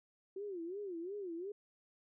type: tone with vibrato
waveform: sine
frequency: 370 Hz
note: F#4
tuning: in tune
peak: -40 dBFS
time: 0.36-1.52 s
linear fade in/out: 5 ms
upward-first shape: sine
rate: 2.8 Hz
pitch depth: 200 cents each way
effects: none